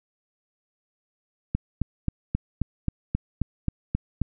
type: click train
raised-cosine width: 5 ms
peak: -11 dBFS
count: 11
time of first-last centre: 1.55-4.217 s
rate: 3.75 Hz
effects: none